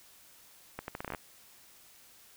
accelerating click train, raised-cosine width 0.5 ms, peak -22 dBFS, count 10, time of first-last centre 0.79-1.148 s, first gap 91 ms, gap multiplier 0.77, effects white hiss -58 dBFS RMS until 2.36 s

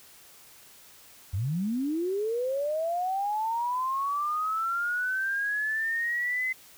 sine linear sweep, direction up, 83.6 to 2052 Hz, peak -26 dBFS, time 1.33-6.53 s, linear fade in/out 10 ms, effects white hiss -53 dBFS RMS until 6.77 s

